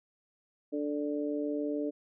harmonic tone, 146.83 Hz, D3, in tune, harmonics 2 / 3 / 4, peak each -32 / -36 / -38 dBFS, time 0.72-1.91 s, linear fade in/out 20 ms, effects none

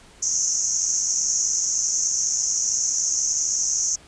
white band-pass noise, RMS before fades -23 dBFS, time 0.22-3.96 s, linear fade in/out 10 ms, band 5800 to 6800 Hz, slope 96 dB/octave, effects pink hiss -50 dBFS RMS until 4.07 s + resampled to 22050 Hz

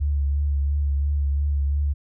sine tone with vibrato, 71.3 Hz, C#2, 49 cents sharp, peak -19 dBFS, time 0-1.94 s, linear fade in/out 20 ms, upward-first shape triangle, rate 2.9 Hz, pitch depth 40 cents each way, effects none

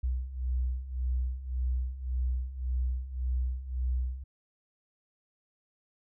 sine beating tone pair, 61.74 / 63.54 Hz, B1 / B1, 0 / +50 cents, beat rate 1.8 Hz, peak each -34 / -30 dBFS, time 0.03-4.24 s, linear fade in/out 10 ms, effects none

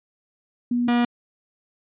sine / 45% pulse tone pair in turn, 242.3 / 240.3 Hz, B3 / B3, -33 / -47 cents, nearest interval unison, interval 14 cents, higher first, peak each -19 / -17 dBFS, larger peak second, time 0.71-0.88 / 0.88-1.05 s, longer neither, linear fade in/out 5 ms, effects resampled to 8000 Hz

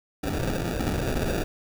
pink noise with sample-and-hold, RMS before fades -27 dBFS, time 0.23-1.44 s, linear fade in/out 5 ms, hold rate 1050 Hz, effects none

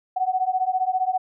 sine beating tone pair, 739 / 754 Hz, F#5 / F#5, -2 / +32 cents, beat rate 15 Hz, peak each -23 dBFS, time 0.16-1.18 s, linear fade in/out 10 ms, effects none

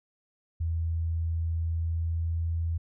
sine tone with pitch glide, 82.41 to 82.98 Hz, E2 to E2, 0 to +12 cents, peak -26 dBFS, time 0.6-2.78 s, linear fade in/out 10 ms, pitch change +12 cents, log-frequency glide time 1.62-2.46 s, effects none

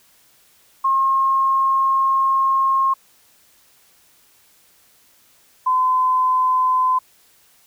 sine tone pair in turn, 1074 / 1022 Hz, C6 / C6, +45 / -41 cents, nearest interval minor second, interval 86 cents, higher first, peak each -14 dBFS, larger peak neither, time 0.84-2.94 / 5.66-6.99 s, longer first, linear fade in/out 10 ms, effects white hiss -55 dBFS RMS until 7.66 s

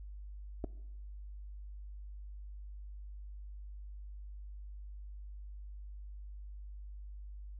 clicks, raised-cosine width 2 ms, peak -26 dBFS, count 2, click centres 0.641 / 0.644 s, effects noise-tail reverb RT60 1.0 s tail -20 dB re dry + added 50 Hz sine -44 dBFS peak until 7.59 s

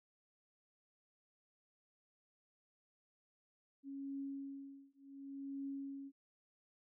sine tone with tremolo, 275.7 Hz, C#4, 9 cents flat, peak -40 dBFS, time 3.83-6.12 s, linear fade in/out 50 ms, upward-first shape triangle, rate 0.68 Hz, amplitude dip 100%, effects none

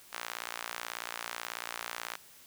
sawtooth tone with high-pass filter, 58.27 Hz, A#1, in tune, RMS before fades -41 dBFS, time 0.12-2.17 s, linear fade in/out 20 ms, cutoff 1200 Hz, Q 1, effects white hiss -56 dBFS RMS until 2.46 s

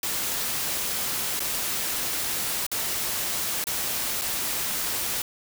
white noise with dropouts, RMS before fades -28 dBFS, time 0.03-5.22 s, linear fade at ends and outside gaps 2 ms, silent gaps 1.394-1.403 / 2.666-2.715 / 3.641-3.669 / 4.213-4.218 s, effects none

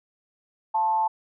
sine tone with frequency modulation, 880 Hz, A5, in tune, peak -20 dBFS, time 0.74-1.08 s, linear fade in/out 10 ms, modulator 187 Hz, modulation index 0.36, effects none

